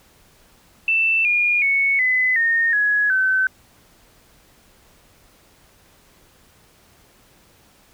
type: tone with pitch steps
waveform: sine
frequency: 2662 / 2427 / 2213 / 2017 / 1839.3 / 1677 / 1528.9 Hz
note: E7 / D#7 / C#7 / B6 / A#6 / G#6 / G6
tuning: +16 / -44 / -3 / +36 / -24 / +16 / -44 cents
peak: -15 dBFS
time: 0.88-3.47 s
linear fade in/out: 2 ms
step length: 370 ms
effects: pink hiss -54 dBFS RMS until 7.93 s